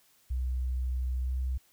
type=tone with pitch glide; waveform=sine; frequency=63.2 to 64.27 Hz; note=B1 to C2; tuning=+41 to -30 cents; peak=-28 dBFS; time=0.3-1.58 s; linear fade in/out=10 ms; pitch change=+29 cents; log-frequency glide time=1.23-1.31 s; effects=white hiss -65 dBFS RMS until 1.72 s